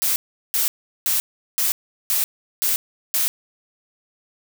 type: noise bursts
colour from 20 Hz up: blue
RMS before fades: -20 dBFS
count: 7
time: 0.02-3.28 s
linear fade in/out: 0 ms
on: 140 ms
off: 380 ms
effects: none